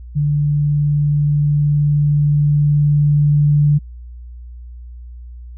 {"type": "tone with level ramp", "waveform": "sine", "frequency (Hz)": 146.83, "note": "D3", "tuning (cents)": 0, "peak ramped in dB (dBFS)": [-13, -9], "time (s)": [0.15, 3.79], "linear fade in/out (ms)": 20, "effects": ["added 60 Hz sine -31 dBFS peak until 5.57 s"]}